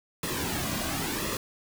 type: noise with flanger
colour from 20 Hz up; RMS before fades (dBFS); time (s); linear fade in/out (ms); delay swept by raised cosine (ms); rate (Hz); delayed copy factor
pink; -31; 0.23-1.37; 2; 1.3 to 2.3; 0.94; -0.65
effects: none